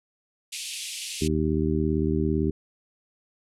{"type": "band-pass noise", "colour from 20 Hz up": "pink", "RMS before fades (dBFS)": -35, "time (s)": [0.52, 1.28], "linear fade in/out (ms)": 10, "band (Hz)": [2400, 11000], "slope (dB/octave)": 48}
{"type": "harmonic tone", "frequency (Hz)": 77.78, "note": "D#2", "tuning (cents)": 0, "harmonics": [1, 2, 3, 4, 5], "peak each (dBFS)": [-28, -28, -28, -28, -28], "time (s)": [1.21, 2.51], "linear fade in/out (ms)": 10}
{"effects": []}